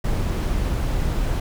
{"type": "noise", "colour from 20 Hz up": "brown", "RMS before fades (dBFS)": -22, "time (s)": [0.04, 1.4], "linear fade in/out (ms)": 5, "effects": []}